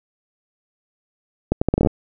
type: accelerating click train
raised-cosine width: 2 ms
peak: -3 dBFS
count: 10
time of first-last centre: 1.52-1.871 s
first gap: 95 ms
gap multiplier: 0.75
effects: none